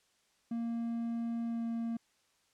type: tone with pitch glide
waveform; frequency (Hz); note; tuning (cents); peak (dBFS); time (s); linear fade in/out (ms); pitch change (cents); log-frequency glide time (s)
triangle; 232.2 to 230.6; A#3 to A#3; -7 to -19; -31; 0.51-1.97; 5; -12; 1.45-1.65
effects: white hiss -72 dBFS RMS until 2.53 s + low-pass 8000 Hz 12 dB/octave